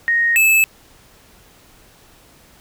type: tone pair in turn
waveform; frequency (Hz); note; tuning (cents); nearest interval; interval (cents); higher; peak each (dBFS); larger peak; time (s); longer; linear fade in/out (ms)
sine / square; 1864.7 / 2612; A#6 / E7; 0 / -17; tritone; 583; second; -13 / -11; second; 0.08-0.36 / 0.36-0.64; neither; 0
effects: pink hiss -49 dBFS RMS until 2.6 s